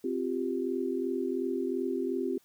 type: chord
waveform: sine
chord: C suspended fourth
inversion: none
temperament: equal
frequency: 261.6 / 349.2 / 392 Hz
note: C4 / F4 / G4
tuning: 0 / 0 / 0 cents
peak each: -33 dBFS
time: 0.04-2.38 s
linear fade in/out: 5 ms
effects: white hiss -66 dBFS RMS until 2.44 s